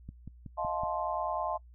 click train, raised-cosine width 5 ms, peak -30 dBFS, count 5, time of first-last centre 0.09-0.835 s, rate 5.37 Hz
sine chord, F dominant seventh, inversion third, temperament just, 628.6 / 698.5 / 873.1 / 1047.7 Hz, Eb5 / F5 / A5 / C6, +18 / 0 / -14 / +2 cents, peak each -36 dBFS, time 0.57-1.58 s, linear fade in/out 20 ms
effects noise-tail reverb RT60 0.1 s tail -23 dB re dry + added 60 Hz sine -51 dBFS peak until 1.74 s

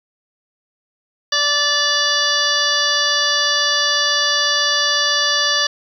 harmonic tone, 582 Hz, D5, 16 cents flat, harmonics 1 / 2 / 3 / 5 / 6 / 7 / 8 / 9 / 10, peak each -27 / -24 / -20 / -24 / -21 / -30 / -20 / -30 / -26 dBFS, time 1.32-5.67 s, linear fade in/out 5 ms, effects 8-bit

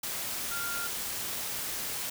sine tone in noise, 1397 Hz, F6, in tune, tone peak -35 dBFS, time 0.51-0.87 s, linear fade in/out 5 ms, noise white, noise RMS -35 dBFS, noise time 0.03-2.1 s, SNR -3 dB, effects none

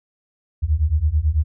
sine beating tone pair, 72 / 81.1 Hz, D2 / E2, -34 / -28 cents, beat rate 9.1 Hz, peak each -19 / -18 dBFS, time 0.62-1.44 s, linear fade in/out 20 ms, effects none

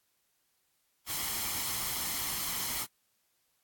white noise with comb filter, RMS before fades -34 dBFS, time 1.06-2.87 s, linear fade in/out 50 ms, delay 0.95 ms, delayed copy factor +0.5, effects white hiss -75 dBFS RMS until 3.63 s + AAC 64 kbps

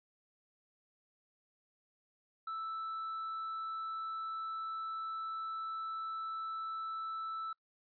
sine tone with tanh clipping, 1318.5 Hz, E6, in tune, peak -38 dBFS, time 2.47-7.53 s, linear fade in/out 5 ms, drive 2 dB, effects noise-tail reverb RT60 0.1 s tail -25 dB re dry + resampled to 11025 Hz

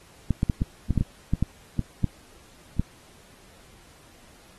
clicks, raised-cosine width 5 ms, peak -9 dBFS, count 12, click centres 0.307 / 0.431 / 0.498 / 0.619 / 0.907 / 0.977 / 1.01 / 1.336 / 1.426 / 1.793 / 2.043 / 2.796 s, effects pink hiss -54 dBFS RMS until 4.58 s + AAC 32 kbps

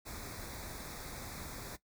pink band-stop noise, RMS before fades -45 dBFS, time 0.05-1.77 s, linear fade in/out 20 ms, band 2500 to 3500 Hz, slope 96 dB/octave, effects noise-tail reverb RT60 0.1 s tail -17 dB re dry

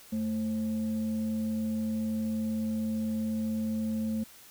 sine tone with frequency modulation, 220 Hz, A3, in tune, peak -28 dBFS, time 0.12-4.24 s, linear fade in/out 10 ms, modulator 312 Hz, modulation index 0.32, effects white hiss -53 dBFS RMS until 4.5 s

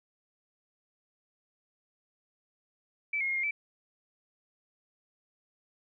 sine tone with pitch steps, 2314 / 2153 / 2141 / 2125 / 2318 Hz, D7 / C7 / C7 / C7 / D7, -26 / +49 / +39 / +26 / -23 cents, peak -28 dBFS, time 3.13-3.51 s, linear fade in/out 5 ms, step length 76 ms, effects none

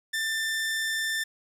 sawtooth tone, 1782 Hz, A6, 22 cents sharp, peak -23 dBFS, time 0.13-1.24 s, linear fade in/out 10 ms, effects low-pass 12000 Hz 12 dB/octave + 9-bit

